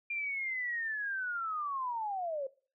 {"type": "linear sweep", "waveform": "sine", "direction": "down", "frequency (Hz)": [2399, 523.3], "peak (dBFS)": -33, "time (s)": [0.1, 2.47], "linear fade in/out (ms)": 5, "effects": ["noise-tail reverb RT60 0.4 s tail -21 dB re dry"]}